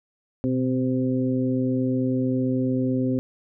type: harmonic tone with a mistuned harmonic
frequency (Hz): 129.1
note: C3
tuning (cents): -23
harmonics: 1 / 2 / 3 / 4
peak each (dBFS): -27 / -22 / -31 / -31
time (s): 0.44-3.19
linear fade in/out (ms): 0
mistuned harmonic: 1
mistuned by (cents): -59
effects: none